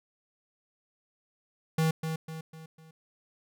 square tone with echo, 160 Hz, D#3, 49 cents sharp, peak -24 dBFS, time 1.78-1.91 s, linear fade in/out 5 ms, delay 250 ms, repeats 4, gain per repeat -7 dB, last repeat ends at 2.91 s, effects none

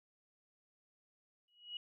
sine tone with exponential growth, 2909 Hz, F#7, 30 cents flat, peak -38 dBFS, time 1.48-1.77 s, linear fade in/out 2 ms, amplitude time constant 63 ms, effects none

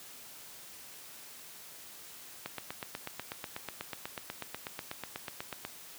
click train, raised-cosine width 0.3 ms, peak -21 dBFS, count 27, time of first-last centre 2.46-5.65 s, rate 8.15 Hz, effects white hiss -50 dBFS RMS until 5.98 s + high-pass 80 Hz 12 dB/octave

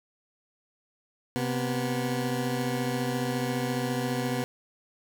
20% pulse tone pair together, 129.41 / 244.3 Hz, C3 / B3, -19 / -19 cents, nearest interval major seventh, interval 1100 cents, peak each -25 dBFS, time 1.36-4.44 s, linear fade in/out 0 ms, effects none

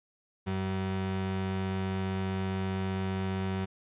35% pulse tone pair together, 95.2 / 190.4 Hz, F#2 / F#3, +50 / +50 cents, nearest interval octave, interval 1200 cents, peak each -31 / -33 dBFS, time 0.46-3.66 s, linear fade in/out 20 ms, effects resampled to 8000 Hz

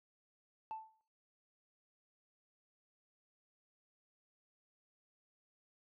sine tone with exponential decay, 880 Hz, A5, in tune, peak -36 dBFS, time 0.71-1.01 s, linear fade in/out 0 ms, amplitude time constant 65 ms, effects noise-tail reverb RT60 0.6 s tail -22 dB re dry + tanh soft clip ceiling -38 dBFS

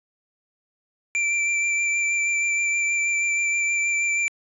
square tone with vibrato, 2349 Hz, D7, in tune, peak -21 dBFS, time 1.15-4.28 s, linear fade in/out 0 ms, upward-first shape sine, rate 6.3 Hz, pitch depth 15 cents each way, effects resampled to 22050 Hz

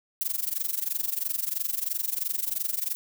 violet noise with amplitude modulation, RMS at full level -26 dBFS, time 0.21-2.95 s, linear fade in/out 0 ms, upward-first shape sine, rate 23 Hz, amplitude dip 90%, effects none

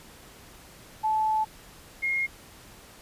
sine tone pair in turn, 869 / 2143 Hz, A5 / C7, -22 / +41 cents, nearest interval octave + major third, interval 1563 cents, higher second, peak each -22 / -24 dBFS, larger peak first, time 1.03-1.45 / 2.02-2.27 s, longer first, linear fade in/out 20 ms, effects pink hiss -50 dBFS RMS until 3.01 s + resampled to 32000 Hz

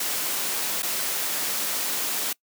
white noise with dropouts, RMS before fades -27 dBFS, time 0-2.33 s, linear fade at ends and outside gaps 5 ms, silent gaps 0.823-0.829 s, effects noise-tail reverb RT60 0.1 s tail -24 dB re dry + high-pass 200 Hz 12 dB/octave

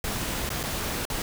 pink noise with dropouts, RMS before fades -30 dBFS, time 0.04-1.22 s, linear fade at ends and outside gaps 2 ms, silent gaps 0.492-0.502 / 0.631-0.636 / 1.053-1.1 s, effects none

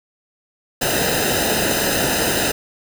pink noise with comb filter, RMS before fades -19 dBFS, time 0.81-2.52 s, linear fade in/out 10 ms, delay 0.89 ms, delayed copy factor -0.8, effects none

